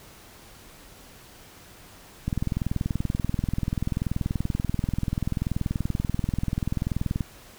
click train, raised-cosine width 5 ms, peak -13 dBFS, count 103, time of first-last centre 2.28-7.208 s, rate 20.7 Hz, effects pink hiss -49 dBFS RMS until 7.58 s

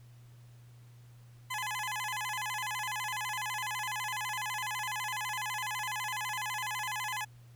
20% pulse tone with vibrato, 930 Hz, A#5, 4 cents flat, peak -29 dBFS, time 1.5-7.25 s, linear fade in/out 10 ms, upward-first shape square, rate 12 Hz, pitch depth 160 cents each way, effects added 120 Hz sine -52 dBFS peak until 7.55 s + pink hiss -66 dBFS RMS until 7.55 s

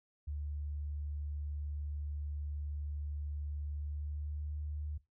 sine tone with pitch glide, 73.42 to 74.66 Hz, D2 to D2, 0 to +29 cents, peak -37 dBFS, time 0.27-4.98 s, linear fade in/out 10 ms, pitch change +29 cents, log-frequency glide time 3.74-4.54 s, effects noise-tail reverb RT60 0.2 s tail -17 dB re dry

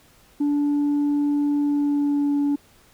sine tone with pitch glide, 290 to 286.7 Hz, D4 to D4, -22 to -42 cents, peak -16 dBFS, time 0.4-2.56 s, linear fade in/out 10 ms, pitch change -20 cents, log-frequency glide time 1.6-2.37 s, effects tanh soft clip ceiling -17 dBFS + pink hiss -55 dBFS RMS until 2.93 s

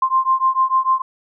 sine beating tone pair, 1046.5 / 1053.2 Hz, C6 / C6, 0 / +11 cents, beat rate 6.7 Hz, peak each -17 dBFS, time 0.02-1.02 s, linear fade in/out 5 ms, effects none

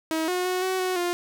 sawtooth tone with pitch steps, 319.9 / 362.3 / 366.6 / 374.8 / 369.2 / 351.5 Hz, D#4 / F#4 / F#4 / F#4 / F#4 / F4, +48 / -36 / -16 / +22 / -4 / +11 cents, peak -20 dBFS, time 0.11-1.13 s, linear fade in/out 0 ms, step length 170 ms, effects none

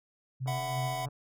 sine tone with tremolo, 130 Hz, C3, 11 cents flat, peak -30 dBFS, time 0.4-1.09 s, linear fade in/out 20 ms, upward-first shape sine, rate 3 Hz, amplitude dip 70%
click train, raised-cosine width 1 ms, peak -35 dBFS, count 91, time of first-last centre 0.46-1.085 s, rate 144 Hz
square chord, E suspended second, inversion none, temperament equal with one note detuned, 659.3 / 740 / 1001.6 Hz, E5 / F#5 / B5, 0 / 0 / +24 cents, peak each -40 / -36 / -40 dBFS, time 0.47-1.06 s, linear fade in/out 10 ms
effects none

